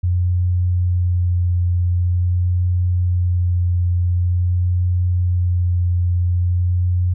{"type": "tone with vibrato", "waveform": "sine", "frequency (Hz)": 88.9, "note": "F2", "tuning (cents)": 31, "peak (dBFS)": -14, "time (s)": [0.03, 7.14], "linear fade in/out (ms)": 10, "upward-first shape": "sine", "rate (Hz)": 0.46, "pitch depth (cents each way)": 12, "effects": []}